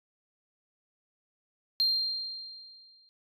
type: tone with exponential decay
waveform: sine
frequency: 4186 Hz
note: C8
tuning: in tune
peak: -20 dBFS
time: 1.8-3.09 s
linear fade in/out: 0 ms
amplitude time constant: 280 ms
effects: tanh soft clip ceiling -20 dBFS